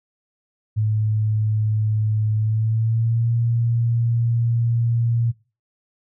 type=tone with pitch glide; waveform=sine; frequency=107.9 to 116.99 Hz; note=A2 to A#2; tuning=-33 to +7 cents; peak=-17 dBFS; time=0.76-5.32 s; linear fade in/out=20 ms; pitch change=+140 cents; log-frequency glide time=2.35-3.33 s; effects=noise-tail reverb RT60 0.3 s tail -19 dB re dry